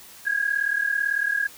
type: tone pair together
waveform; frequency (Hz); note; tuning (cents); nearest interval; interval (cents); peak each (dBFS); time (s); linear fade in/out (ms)
sine; 1624 / 1662; G#6 / G#6; -39 / +1; unison; 40; -24; 0.25-1.48; 20
effects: white hiss -46 dBFS RMS until 1.57 s